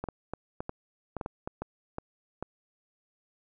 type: clicks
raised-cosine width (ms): 1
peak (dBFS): -20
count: 12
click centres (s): 0.04 / 0.087 / 0.336 / 0.605 / 0.694 / 1.167 / 1.212 / 1.261 / 1.475 / 1.62 / 1.984 / 2.426
effects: none